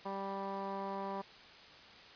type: tone with low-pass filter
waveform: 15% pulse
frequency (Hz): 196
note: G3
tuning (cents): 0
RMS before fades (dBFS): -40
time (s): 0.05-1.22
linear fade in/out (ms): 10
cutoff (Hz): 1100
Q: 7.8
effects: white hiss -55 dBFS RMS until 2.15 s + resampled to 11025 Hz